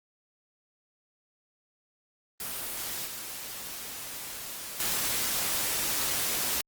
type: noise with level steps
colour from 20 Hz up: white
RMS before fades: -35 / -39 / -29 dBFS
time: 2.4-6.61 s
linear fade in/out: 2 ms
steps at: 3.06 / 4.8 s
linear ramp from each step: 2 ms
effects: Opus 32 kbps